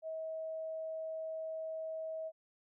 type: tone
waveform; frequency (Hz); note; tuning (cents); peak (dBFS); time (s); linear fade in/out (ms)
sine; 640; D#5; +49; -38; 0.02-2.32; 50
effects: none